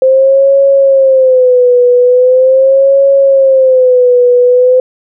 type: tone with vibrato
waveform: sine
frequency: 520 Hz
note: C5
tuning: 11 cents flat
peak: -3 dBFS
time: 0.02-4.8 s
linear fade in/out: 2 ms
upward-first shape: sine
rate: 0.41 Hz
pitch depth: 100 cents each way
effects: none